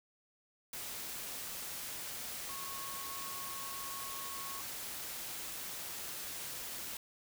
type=tone in noise; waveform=sine; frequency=1099 Hz; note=C#6; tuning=15 cents flat; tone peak=-46 dBFS; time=2.49-4.61 s; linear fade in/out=2 ms; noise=white; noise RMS=-43 dBFS; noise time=0.73-6.97 s; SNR=-6 dB; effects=none